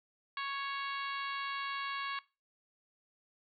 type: harmonic tone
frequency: 554.4 Hz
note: C#5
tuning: in tune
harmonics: 2 / 3 / 4 / 5 / 6 / 7 / 8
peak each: -38 / -42 / -44 / -46 / -48 / -49 / -50 dBFS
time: 0.37-2.19 s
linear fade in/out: 2 ms
effects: noise-tail reverb RT60 0.3 s tail -21 dB re dry